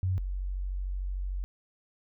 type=tone pair in turn; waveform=sine; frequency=92.9 / 46.69 Hz; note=F#2 / F#1; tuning=+7 / +16 cents; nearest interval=octave; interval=1191 cents; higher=first; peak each=-25 / -30 dBFS; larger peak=first; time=0.03-0.18 / 0.18-1.44 s; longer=second; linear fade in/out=0 ms; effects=none